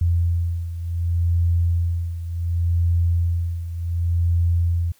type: beating tone pair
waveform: sine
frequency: 85.2 / 85.88 Hz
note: F2 / F2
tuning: -42 / -29 cents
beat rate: 0.68 Hz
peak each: -19 / -24 dBFS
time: 0.01-4.92 s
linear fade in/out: 5 ms
effects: white hiss -58 dBFS RMS until 4.99 s